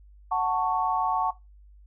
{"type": "chord", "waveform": "sine", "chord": "F# minor", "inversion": "none", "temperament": "just", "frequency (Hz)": [740, 888, 1110], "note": ["F#5", "A5", "C#6"], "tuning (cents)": [0, 16, 2], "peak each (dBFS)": -27, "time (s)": [0.31, 1.31], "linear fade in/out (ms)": 10, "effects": ["noise-tail reverb RT60 0.2 s tail -17 dB re dry", "added 50 Hz sine -49 dBFS peak until 1.86 s"]}